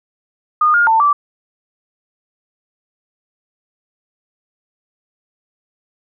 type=tone with pitch steps; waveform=sine; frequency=1224 / 1418 / 894 / 1163 Hz; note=D#6 / F6 / A5 / D6; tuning=-29 / +26 / +27 / -17 cents; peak=-9 dBFS; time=0.61-1.13 s; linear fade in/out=5 ms; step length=130 ms; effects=none

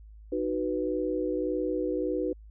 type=chord; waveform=sine; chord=B major; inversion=first; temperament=just; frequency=308.7 / 370.4 / 493.9 Hz; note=D#4 / F#4 / B4; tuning=-14 / +2 / 0 cents; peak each=-31 dBFS; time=0.32-2.33 s; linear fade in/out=5 ms; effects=added 53 Hz sine -46 dBFS peak until 2.5 s

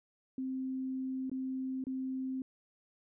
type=tone with dropouts; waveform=sine; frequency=261.6 Hz; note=C4; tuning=in tune; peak=-34 dBFS; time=0.38-2.42 s; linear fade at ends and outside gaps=2 ms; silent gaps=1.297-1.315 / 1.84-1.868 s; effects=none

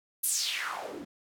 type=noise with band-pass filter sweep; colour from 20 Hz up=white; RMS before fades=-33 dBFS; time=0.23-1.05 s; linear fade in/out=10 ms; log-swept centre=12000 to 220 Hz; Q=3.6; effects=none

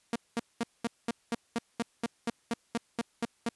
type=tone bursts; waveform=sawtooth; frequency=233.1 Hz; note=A#3; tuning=in tune; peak=-24 dBFS; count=15; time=0.13-3.49 s; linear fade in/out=2 ms; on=28 ms; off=210 ms; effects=white hiss -69 dBFS RMS until 3.55 s + resampled to 24000 Hz

